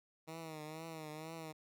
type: tone with vibrato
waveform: 10% pulse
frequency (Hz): 158.1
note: D#3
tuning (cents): +28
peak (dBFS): -37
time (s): 0.27-1.53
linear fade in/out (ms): 20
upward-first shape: triangle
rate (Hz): 2.1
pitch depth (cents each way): 80
effects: none